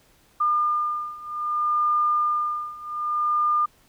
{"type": "beating tone pair", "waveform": "sine", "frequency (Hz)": [1206, 1206.63], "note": ["D6", "D6"], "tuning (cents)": [46, 46], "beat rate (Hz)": 0.63, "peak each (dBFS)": [-25, -23], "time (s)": [0.4, 3.66], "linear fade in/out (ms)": 10, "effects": ["pink hiss -59 dBFS RMS until 3.88 s"]}